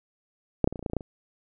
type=clicks; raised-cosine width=2 ms; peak=-6 / -7 / -21 / -22 / -23 / -25 / -14 / -26 / -15 / -13 / -27 dBFS; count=11; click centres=0.643 / 0.675 / 0.726 / 0.758 / 0.793 / 0.827 / 0.862 / 0.899 / 0.934 / 0.967 / 1.008 s; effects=none